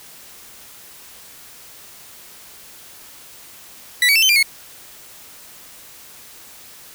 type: tone with pitch steps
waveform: 30% pulse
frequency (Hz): 1964 / 2266 / 2669 / 3081 / 2385 / 2182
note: B6 / C#7 / E7 / G7 / D7 / C#7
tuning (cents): -10 / +37 / +21 / -31 / +26 / -28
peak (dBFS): -9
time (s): 4.02-4.428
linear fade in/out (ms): 2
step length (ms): 68
effects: white hiss -42 dBFS RMS until 6.94 s